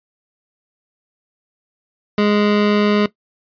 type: tone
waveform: 25% pulse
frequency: 207.7 Hz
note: G#3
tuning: in tune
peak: -9 dBFS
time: 2.18-3.06 s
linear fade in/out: 2 ms
effects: noise-tail reverb RT60 0.1 s tail -17 dB re dry + resampled to 11025 Hz